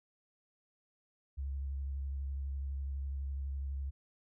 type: tone with vibrato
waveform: sine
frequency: 68.6 Hz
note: C#2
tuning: 17 cents flat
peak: -35 dBFS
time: 1.37-3.91 s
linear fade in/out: 20 ms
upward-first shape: square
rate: 12 Hz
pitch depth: 23 cents each way
effects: none